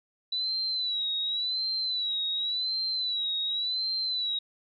sine tone with vibrato, 3951 Hz, B7, in tune, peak -27 dBFS, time 0.32-4.39 s, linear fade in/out 5 ms, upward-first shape sine, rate 0.9 Hz, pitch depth 82 cents each way, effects none

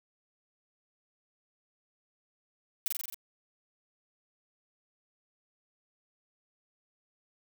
blue noise with echo, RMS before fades -30 dBFS, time 2.86-2.88 s, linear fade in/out 0 ms, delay 44 ms, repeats 6, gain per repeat -2 dB, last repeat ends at 3.144 s, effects none

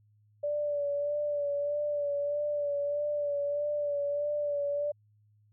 sine tone with vibrato, 581 Hz, D5, 19 cents flat, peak -28 dBFS, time 0.43-4.92 s, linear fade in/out 10 ms, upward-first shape sine, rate 1.6 Hz, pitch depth 29 cents each way, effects added 105 Hz sine -62 dBFS peak until 5.52 s

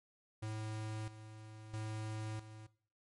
square tone with tremolo, 108.7 Hz, A2, 21 cents flat, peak -40 dBFS, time 0.42-2.67 s, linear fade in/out 10 ms, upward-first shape square, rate 0.76 Hz, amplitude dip 70%, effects noise-tail reverb RT60 0.5 s tail -18 dB re dry + MP3 48 kbps

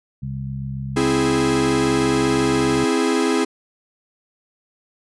harmonic tone, 67.3 Hz, C2, 49 cents sharp, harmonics 1 / 2 / 3, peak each -35 / -26 / -32 dBFS, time 0.22-2.85 s, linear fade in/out 10 ms
45% pulse chord, C augmented, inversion none, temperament equal, 261.6 / 329.6 / 415.3 Hz, C4 / E4 / G#4, 0 / 0 / 0 cents, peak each -21 dBFS, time 0.96-3.45 s, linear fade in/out 10 ms
effects resampled to 24000 Hz

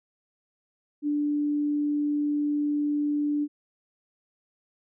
sine tone, 293.7 Hz, D4, in tune, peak -23 dBFS, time 1.02-3.48 s, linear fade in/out 50 ms, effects none

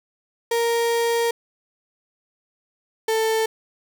35% pulse tone pair in turn, 466.2 / 443.6 Hz, A#4 / A4, 0 / +14 cents, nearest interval minor second, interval 86 cents, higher first, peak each -17 dBFS, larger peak neither, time 0.51-1.31 / 3.08-3.46 s, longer first, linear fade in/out 5 ms, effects none

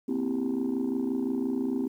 sine chord, C dominant seventh, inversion third, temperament just, 235.5 / 261.6 / 327 / 392.4 Hz, Bb3 / C4 / E4 / G4, +18 / 0 / -14 / +2 cents, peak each -32 / -27 / -33 / -33 dBFS, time 0.08-1.88 s, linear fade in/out 10 ms, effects tanh soft clip ceiling -21 dBFS + 10-bit

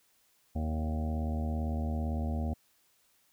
harmonic tone with a mistuned harmonic, 77.78 Hz, D#2, in tune, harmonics 1 / 2 / 3 / 4 / 5 / 6 / 7 / 8 / 9 / 10, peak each -31 / -43 / -36 / -48 / -51 / -52 / -46 / -54 / -45 / -49 dBFS, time 0.55-2.54 s, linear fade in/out 10 ms, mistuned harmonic 7, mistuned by +44 cents, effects white hiss -69 dBFS RMS until 3.32 s

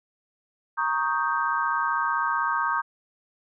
sine chord, Eb dominant seventh, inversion second, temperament equal, 932.3 / 1108.7 / 1244.5 / 1568 Hz, Bb5 / Db6 / Eb6 / G6, 0 / 0 / 0 / 0 cents, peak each -28 dBFS, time 0.77-2.82 s, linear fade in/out 20 ms, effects none

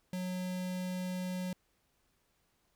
square tone with notch filter, 182.9 Hz, F#3, 20 cents flat, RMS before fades -37 dBFS, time 0.13-1.53 s, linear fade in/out 2 ms, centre 1200 Hz, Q 1.9, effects pink hiss -75 dBFS RMS until 2.75 s

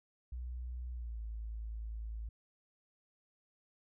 sine tone with pitch glide, 61.3 to 54.93 Hz, B1 to A1, -12 to -2 cents, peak -39 dBFS, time 0.32-2.29 s, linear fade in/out 5 ms, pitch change -190 cents, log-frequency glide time 0.92-1.21 s, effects none

